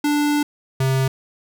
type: tone pair in turn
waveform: square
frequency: 293.7 / 132.81 Hz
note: D4 / C3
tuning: 0 / +26 cents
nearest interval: octave + major second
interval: 1374 cents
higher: first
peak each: -17 dBFS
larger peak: neither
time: 0.04-0.43 / 0.8-1.08 s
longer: first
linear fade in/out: 5 ms
effects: none